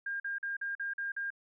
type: tone bursts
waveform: sine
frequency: 1608 Hz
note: G6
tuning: 44 cents sharp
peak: -33 dBFS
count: 7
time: 0.06-1.304 s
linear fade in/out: 5 ms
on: 140 ms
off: 44 ms
effects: none

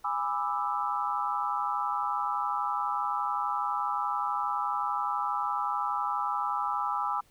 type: chord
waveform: sine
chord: E dominant seventh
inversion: first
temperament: just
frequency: 824.1 / 988.9 / 1186.7 / 1318.5 Hz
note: G#5 / B5 / D6 / E6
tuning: -14 / +2 / +18 / 0 cents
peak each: -33 dBFS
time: 0.04-7.21 s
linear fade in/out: 10 ms
effects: pink hiss -64 dBFS RMS until 7.3 s

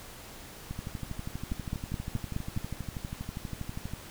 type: two click trains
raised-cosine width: 5 ms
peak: -19 / -23 dBFS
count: 6 / 41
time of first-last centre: 1.52-2.575 / 0.71-3.936 s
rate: 4.74 / 12.4 Hz
effects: pink hiss -47 dBFS RMS until 4.1 s

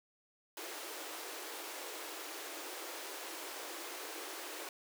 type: high-pass noise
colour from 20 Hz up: pink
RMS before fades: -45 dBFS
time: 0.57-4.69 s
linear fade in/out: 2 ms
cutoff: 300 Hz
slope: 96 dB/octave
effects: none

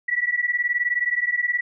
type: beating tone pair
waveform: sine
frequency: 1936 / 1955 Hz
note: B6 / B6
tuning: -35 / -18 cents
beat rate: 19 Hz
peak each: -23 dBFS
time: 0.08-1.61 s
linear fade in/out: 10 ms
effects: none

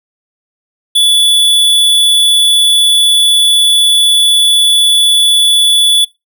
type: tone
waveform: square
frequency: 3444 Hz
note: A7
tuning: 38 cents flat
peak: -6 dBFS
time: 0.95-6.05 s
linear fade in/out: 10 ms
effects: noise-tail reverb RT60 0.2 s tail -19 dB re dry

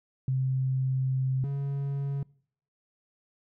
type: tone pair in turn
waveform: sine / triangle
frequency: 131.2 / 139.58 Hz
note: C3 / C#3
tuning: +5 / +12 cents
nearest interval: minor second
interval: 107 cents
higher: second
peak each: -24 / -26 dBFS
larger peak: first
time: 0.28-1.44 / 1.44-2.23 s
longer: first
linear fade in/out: 2 ms
effects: noise-tail reverb RT60 0.6 s tail -24 dB re dry

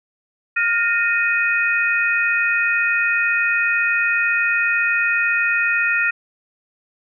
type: tone cluster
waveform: sine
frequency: 1414 / 1842 / 2496 Hz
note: F6 / A#6 / D#7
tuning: +21 / -21 / +5 cents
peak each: -20 dBFS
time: 0.56-6.11 s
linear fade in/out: 10 ms
effects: none

